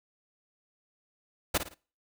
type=noise with echo; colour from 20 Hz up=pink; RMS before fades=-25 dBFS; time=1.54-1.58 s; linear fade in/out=10 ms; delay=55 ms; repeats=3; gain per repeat=-9 dB; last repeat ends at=1.745 s; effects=noise-tail reverb RT60 0.4 s tail -24 dB re dry